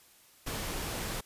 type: noise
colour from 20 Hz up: pink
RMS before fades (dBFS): -36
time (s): 0.46-1.21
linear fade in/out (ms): 10
effects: white hiss -60 dBFS RMS until 1.25 s + resampled to 32000 Hz